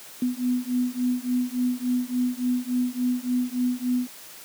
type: beating tone pair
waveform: sine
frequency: 246.9 / 250.4 Hz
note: B3 / B3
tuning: 0 / +24 cents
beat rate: 3.5 Hz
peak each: -25 dBFS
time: 0.22-4.07 s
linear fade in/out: 2 ms
effects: white hiss -44 dBFS RMS until 4.44 s + high-pass 150 Hz 12 dB/octave

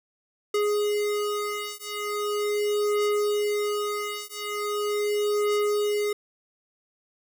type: beating tone pair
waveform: square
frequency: 415.3 / 415.7 Hz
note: G#4 / G#4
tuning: 0 / +2 cents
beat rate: 0.4 Hz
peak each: -28 dBFS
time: 0.54-6.13 s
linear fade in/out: 5 ms
effects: none

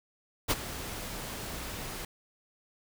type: noise with ADSR envelope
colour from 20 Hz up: pink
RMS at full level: -24 dBFS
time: 0.48-2.05 s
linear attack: 29 ms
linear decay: 34 ms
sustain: -15 dB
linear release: 3 ms
effects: none

